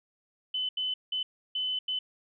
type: tone bursts at uneven times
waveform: sine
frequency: 3024 Hz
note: F#7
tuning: 37 cents sharp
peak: -28 dBFS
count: 5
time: 0.54-0.69 / 0.77-0.94 / 1.12-1.23 / 1.55-1.79 / 1.88-1.99 s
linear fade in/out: 5 ms
effects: none